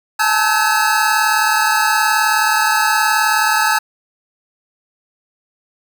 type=tone cluster; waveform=square; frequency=851 / 890 / 1296 / 1536 / 1688 Hz; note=G#5 / A5 / E6 / G6 / G#6; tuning=+42 / +20 / -30 / -36 / +28 cents; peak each=-20 dBFS; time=0.19-3.79 s; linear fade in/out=10 ms; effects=none